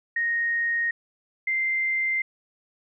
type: tone pair in turn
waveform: sine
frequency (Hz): 1864.7 / 2087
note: A#6 / C7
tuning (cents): 0 / -5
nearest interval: major second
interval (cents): 195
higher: second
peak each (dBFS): -22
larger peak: neither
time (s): 0.16-0.91 / 1.47-2.22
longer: neither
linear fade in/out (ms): 5
effects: none